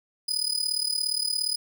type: tone with amplitude modulation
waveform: 35% pulse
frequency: 4978 Hz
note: D#8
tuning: in tune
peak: -20 dBFS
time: 0.28-1.56 s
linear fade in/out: 10 ms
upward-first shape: sine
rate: 37.2 Hz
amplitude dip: 85%
effects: none